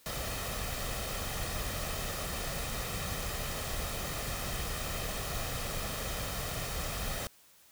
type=noise with comb filter; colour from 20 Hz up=pink; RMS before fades=-36 dBFS; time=0.06-7.27 s; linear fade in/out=0 ms; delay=1.6 ms; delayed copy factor=+0.5; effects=white hiss -61 dBFS RMS until 7.71 s